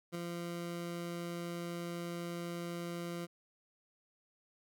20% pulse tone with ADSR envelope, 172 Hz, F3, 26 cents flat, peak -31 dBFS, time 0.12-3.27 s, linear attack 30 ms, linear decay 4 ms, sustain -3 dB, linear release 30 ms, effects none

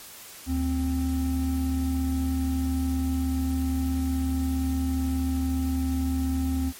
triangle tone pair together, 75.2 / 262.5 Hz, D2 / C4, +42 / +6 cents, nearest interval octave + minor seventh, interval 2164 cents, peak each -24 dBFS, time 0.46-6.73 s, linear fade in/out 50 ms, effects white hiss -44 dBFS RMS until 6.79 s + MP3 64 kbps

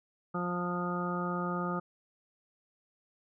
harmonic tone, 176.8 Hz, F3, 22 cents sharp, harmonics 1 / 2 / 3 / 4 / 5 / 7 / 8, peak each -34 / -39 / -41 / -44 / -42 / -36 / -45 dBFS, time 0.34-1.8 s, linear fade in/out 10 ms, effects none

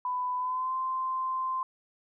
sine tone with pitch glide, 998 to 1040.4 Hz, B5 to C6, +18 to -10 cents, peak -28 dBFS, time 0.05-1.63 s, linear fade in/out 2 ms, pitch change +72 cents, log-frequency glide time 0.37-0.74 s, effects none

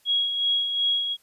sine tone with tremolo, 3311 Hz, G#7, 6 cents flat, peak -19 dBFS, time 0.05-1.17 s, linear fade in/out 50 ms, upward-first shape sine, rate 2.7 Hz, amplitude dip 50%, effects white hiss -62 dBFS RMS until 1.22 s + resampled to 32000 Hz

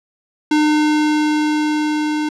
square tone with level ramp, 303.1 Hz, D#4, 45 cents flat, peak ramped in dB -12 to -18 dBFS, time 0.51-2.29 s, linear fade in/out 5 ms, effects low-pass 6000 Hz 12 dB/octave

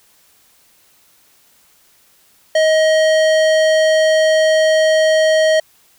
sine tone with hard clipping, 630 Hz, D#5, 21 cents sharp, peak -12 dBFS, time 2.55-5.6 s, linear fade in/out 5 ms, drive 16 dB, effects white hiss -53 dBFS RMS until 5.98 s

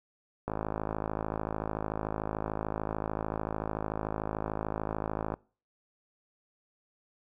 click train, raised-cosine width 1 ms, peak -18 dBFS, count 261, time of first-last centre 0.48-5.34 s, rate 53.5 Hz, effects noise-tail reverb RT60 0.4 s tail -24 dB re dry

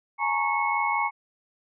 sine tone cluster, 841 / 926 / 1103 / 2193 Hz, G#5 / A#5 / C#6 / C#7, +22 / -12 / -9 / -19 cents, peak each -28 dBFS, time 0.18-1.11 s, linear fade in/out 50 ms, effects none

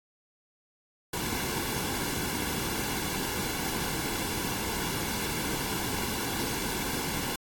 pink noise with comb filter, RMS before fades -32 dBFS, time 1.13-7.36 s, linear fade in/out 5 ms, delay 1.6 ms, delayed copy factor -0.6, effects AAC 64 kbps

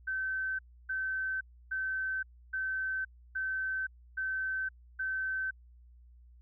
sine tone bursts, 1538 Hz, G6, 33 cents flat, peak -31 dBFS, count 7, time 0.07-5.51 s, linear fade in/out 10 ms, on 520 ms, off 300 ms, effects added 60 Hz sine -54 dBFS peak until 6.41 s

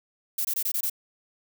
violet noise bursts, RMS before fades -27 dBFS, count 6, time 0.38-0.898 s, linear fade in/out 5 ms, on 68 ms, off 22 ms, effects none

